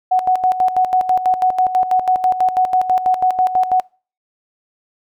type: tone with tremolo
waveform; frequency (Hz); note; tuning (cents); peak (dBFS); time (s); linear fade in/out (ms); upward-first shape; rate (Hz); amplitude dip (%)
sine; 741; F#5; +2; -10; 0.11-3.81; 10; square; 6.1; 70
effects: noise-tail reverb RT60 0.4 s tail -26 dB re dry